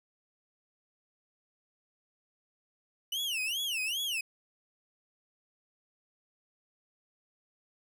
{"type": "tone with vibrato", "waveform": "40% pulse", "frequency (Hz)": 2906, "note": "F#7", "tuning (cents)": -32, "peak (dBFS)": -30, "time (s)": [3.12, 4.21], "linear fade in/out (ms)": 5, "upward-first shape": "sine", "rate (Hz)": 2.5, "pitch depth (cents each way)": 260, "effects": []}